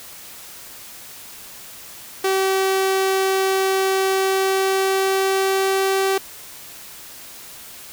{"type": "tone with pitch glide", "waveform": "sawtooth", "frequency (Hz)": [383.5, 386.4], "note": ["G4", "G4"], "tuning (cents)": [-38, -25], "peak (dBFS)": -13, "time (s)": [2.24, 6.18], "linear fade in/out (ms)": 5, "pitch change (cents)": 13, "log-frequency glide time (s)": [4.11, 5.99], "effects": ["white hiss -39 dBFS RMS until 7.92 s"]}